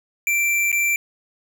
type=tone with dropouts; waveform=square; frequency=2349 Hz; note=D7; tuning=in tune; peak=-18 dBFS; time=0.27-0.96 s; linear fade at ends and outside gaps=1 ms; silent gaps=0.717-0.727 s; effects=none